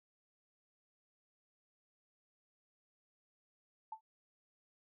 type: tone with exponential decay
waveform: sine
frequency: 880 Hz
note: A5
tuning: in tune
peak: -38 dBFS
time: 3.92-4.01 s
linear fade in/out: 5 ms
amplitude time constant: 19 ms
effects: none